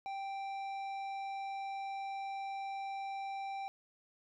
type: tone with tanh clipping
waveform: sine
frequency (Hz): 784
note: G5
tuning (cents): 0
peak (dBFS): -40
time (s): 0.06-3.68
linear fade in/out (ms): 0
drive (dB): 11
effects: none